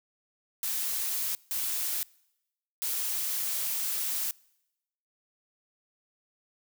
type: noise bursts at uneven times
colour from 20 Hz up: blue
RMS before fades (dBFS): -31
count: 3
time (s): 0.63-1.35 / 1.51-2.03 / 2.82-4.31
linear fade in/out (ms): 0
effects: noise-tail reverb RT60 0.9 s tail -25 dB re dry